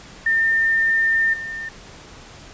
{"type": "tone with level steps", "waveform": "sine", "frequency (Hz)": 1806, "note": "A6", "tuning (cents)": 45, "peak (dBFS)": [-15, -27], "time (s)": [0.26, 1.69], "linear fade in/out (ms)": 5, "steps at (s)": 1.33, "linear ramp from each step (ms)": 10, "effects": ["pink hiss -42 dBFS RMS until 2.53 s", "resampled to 16000 Hz"]}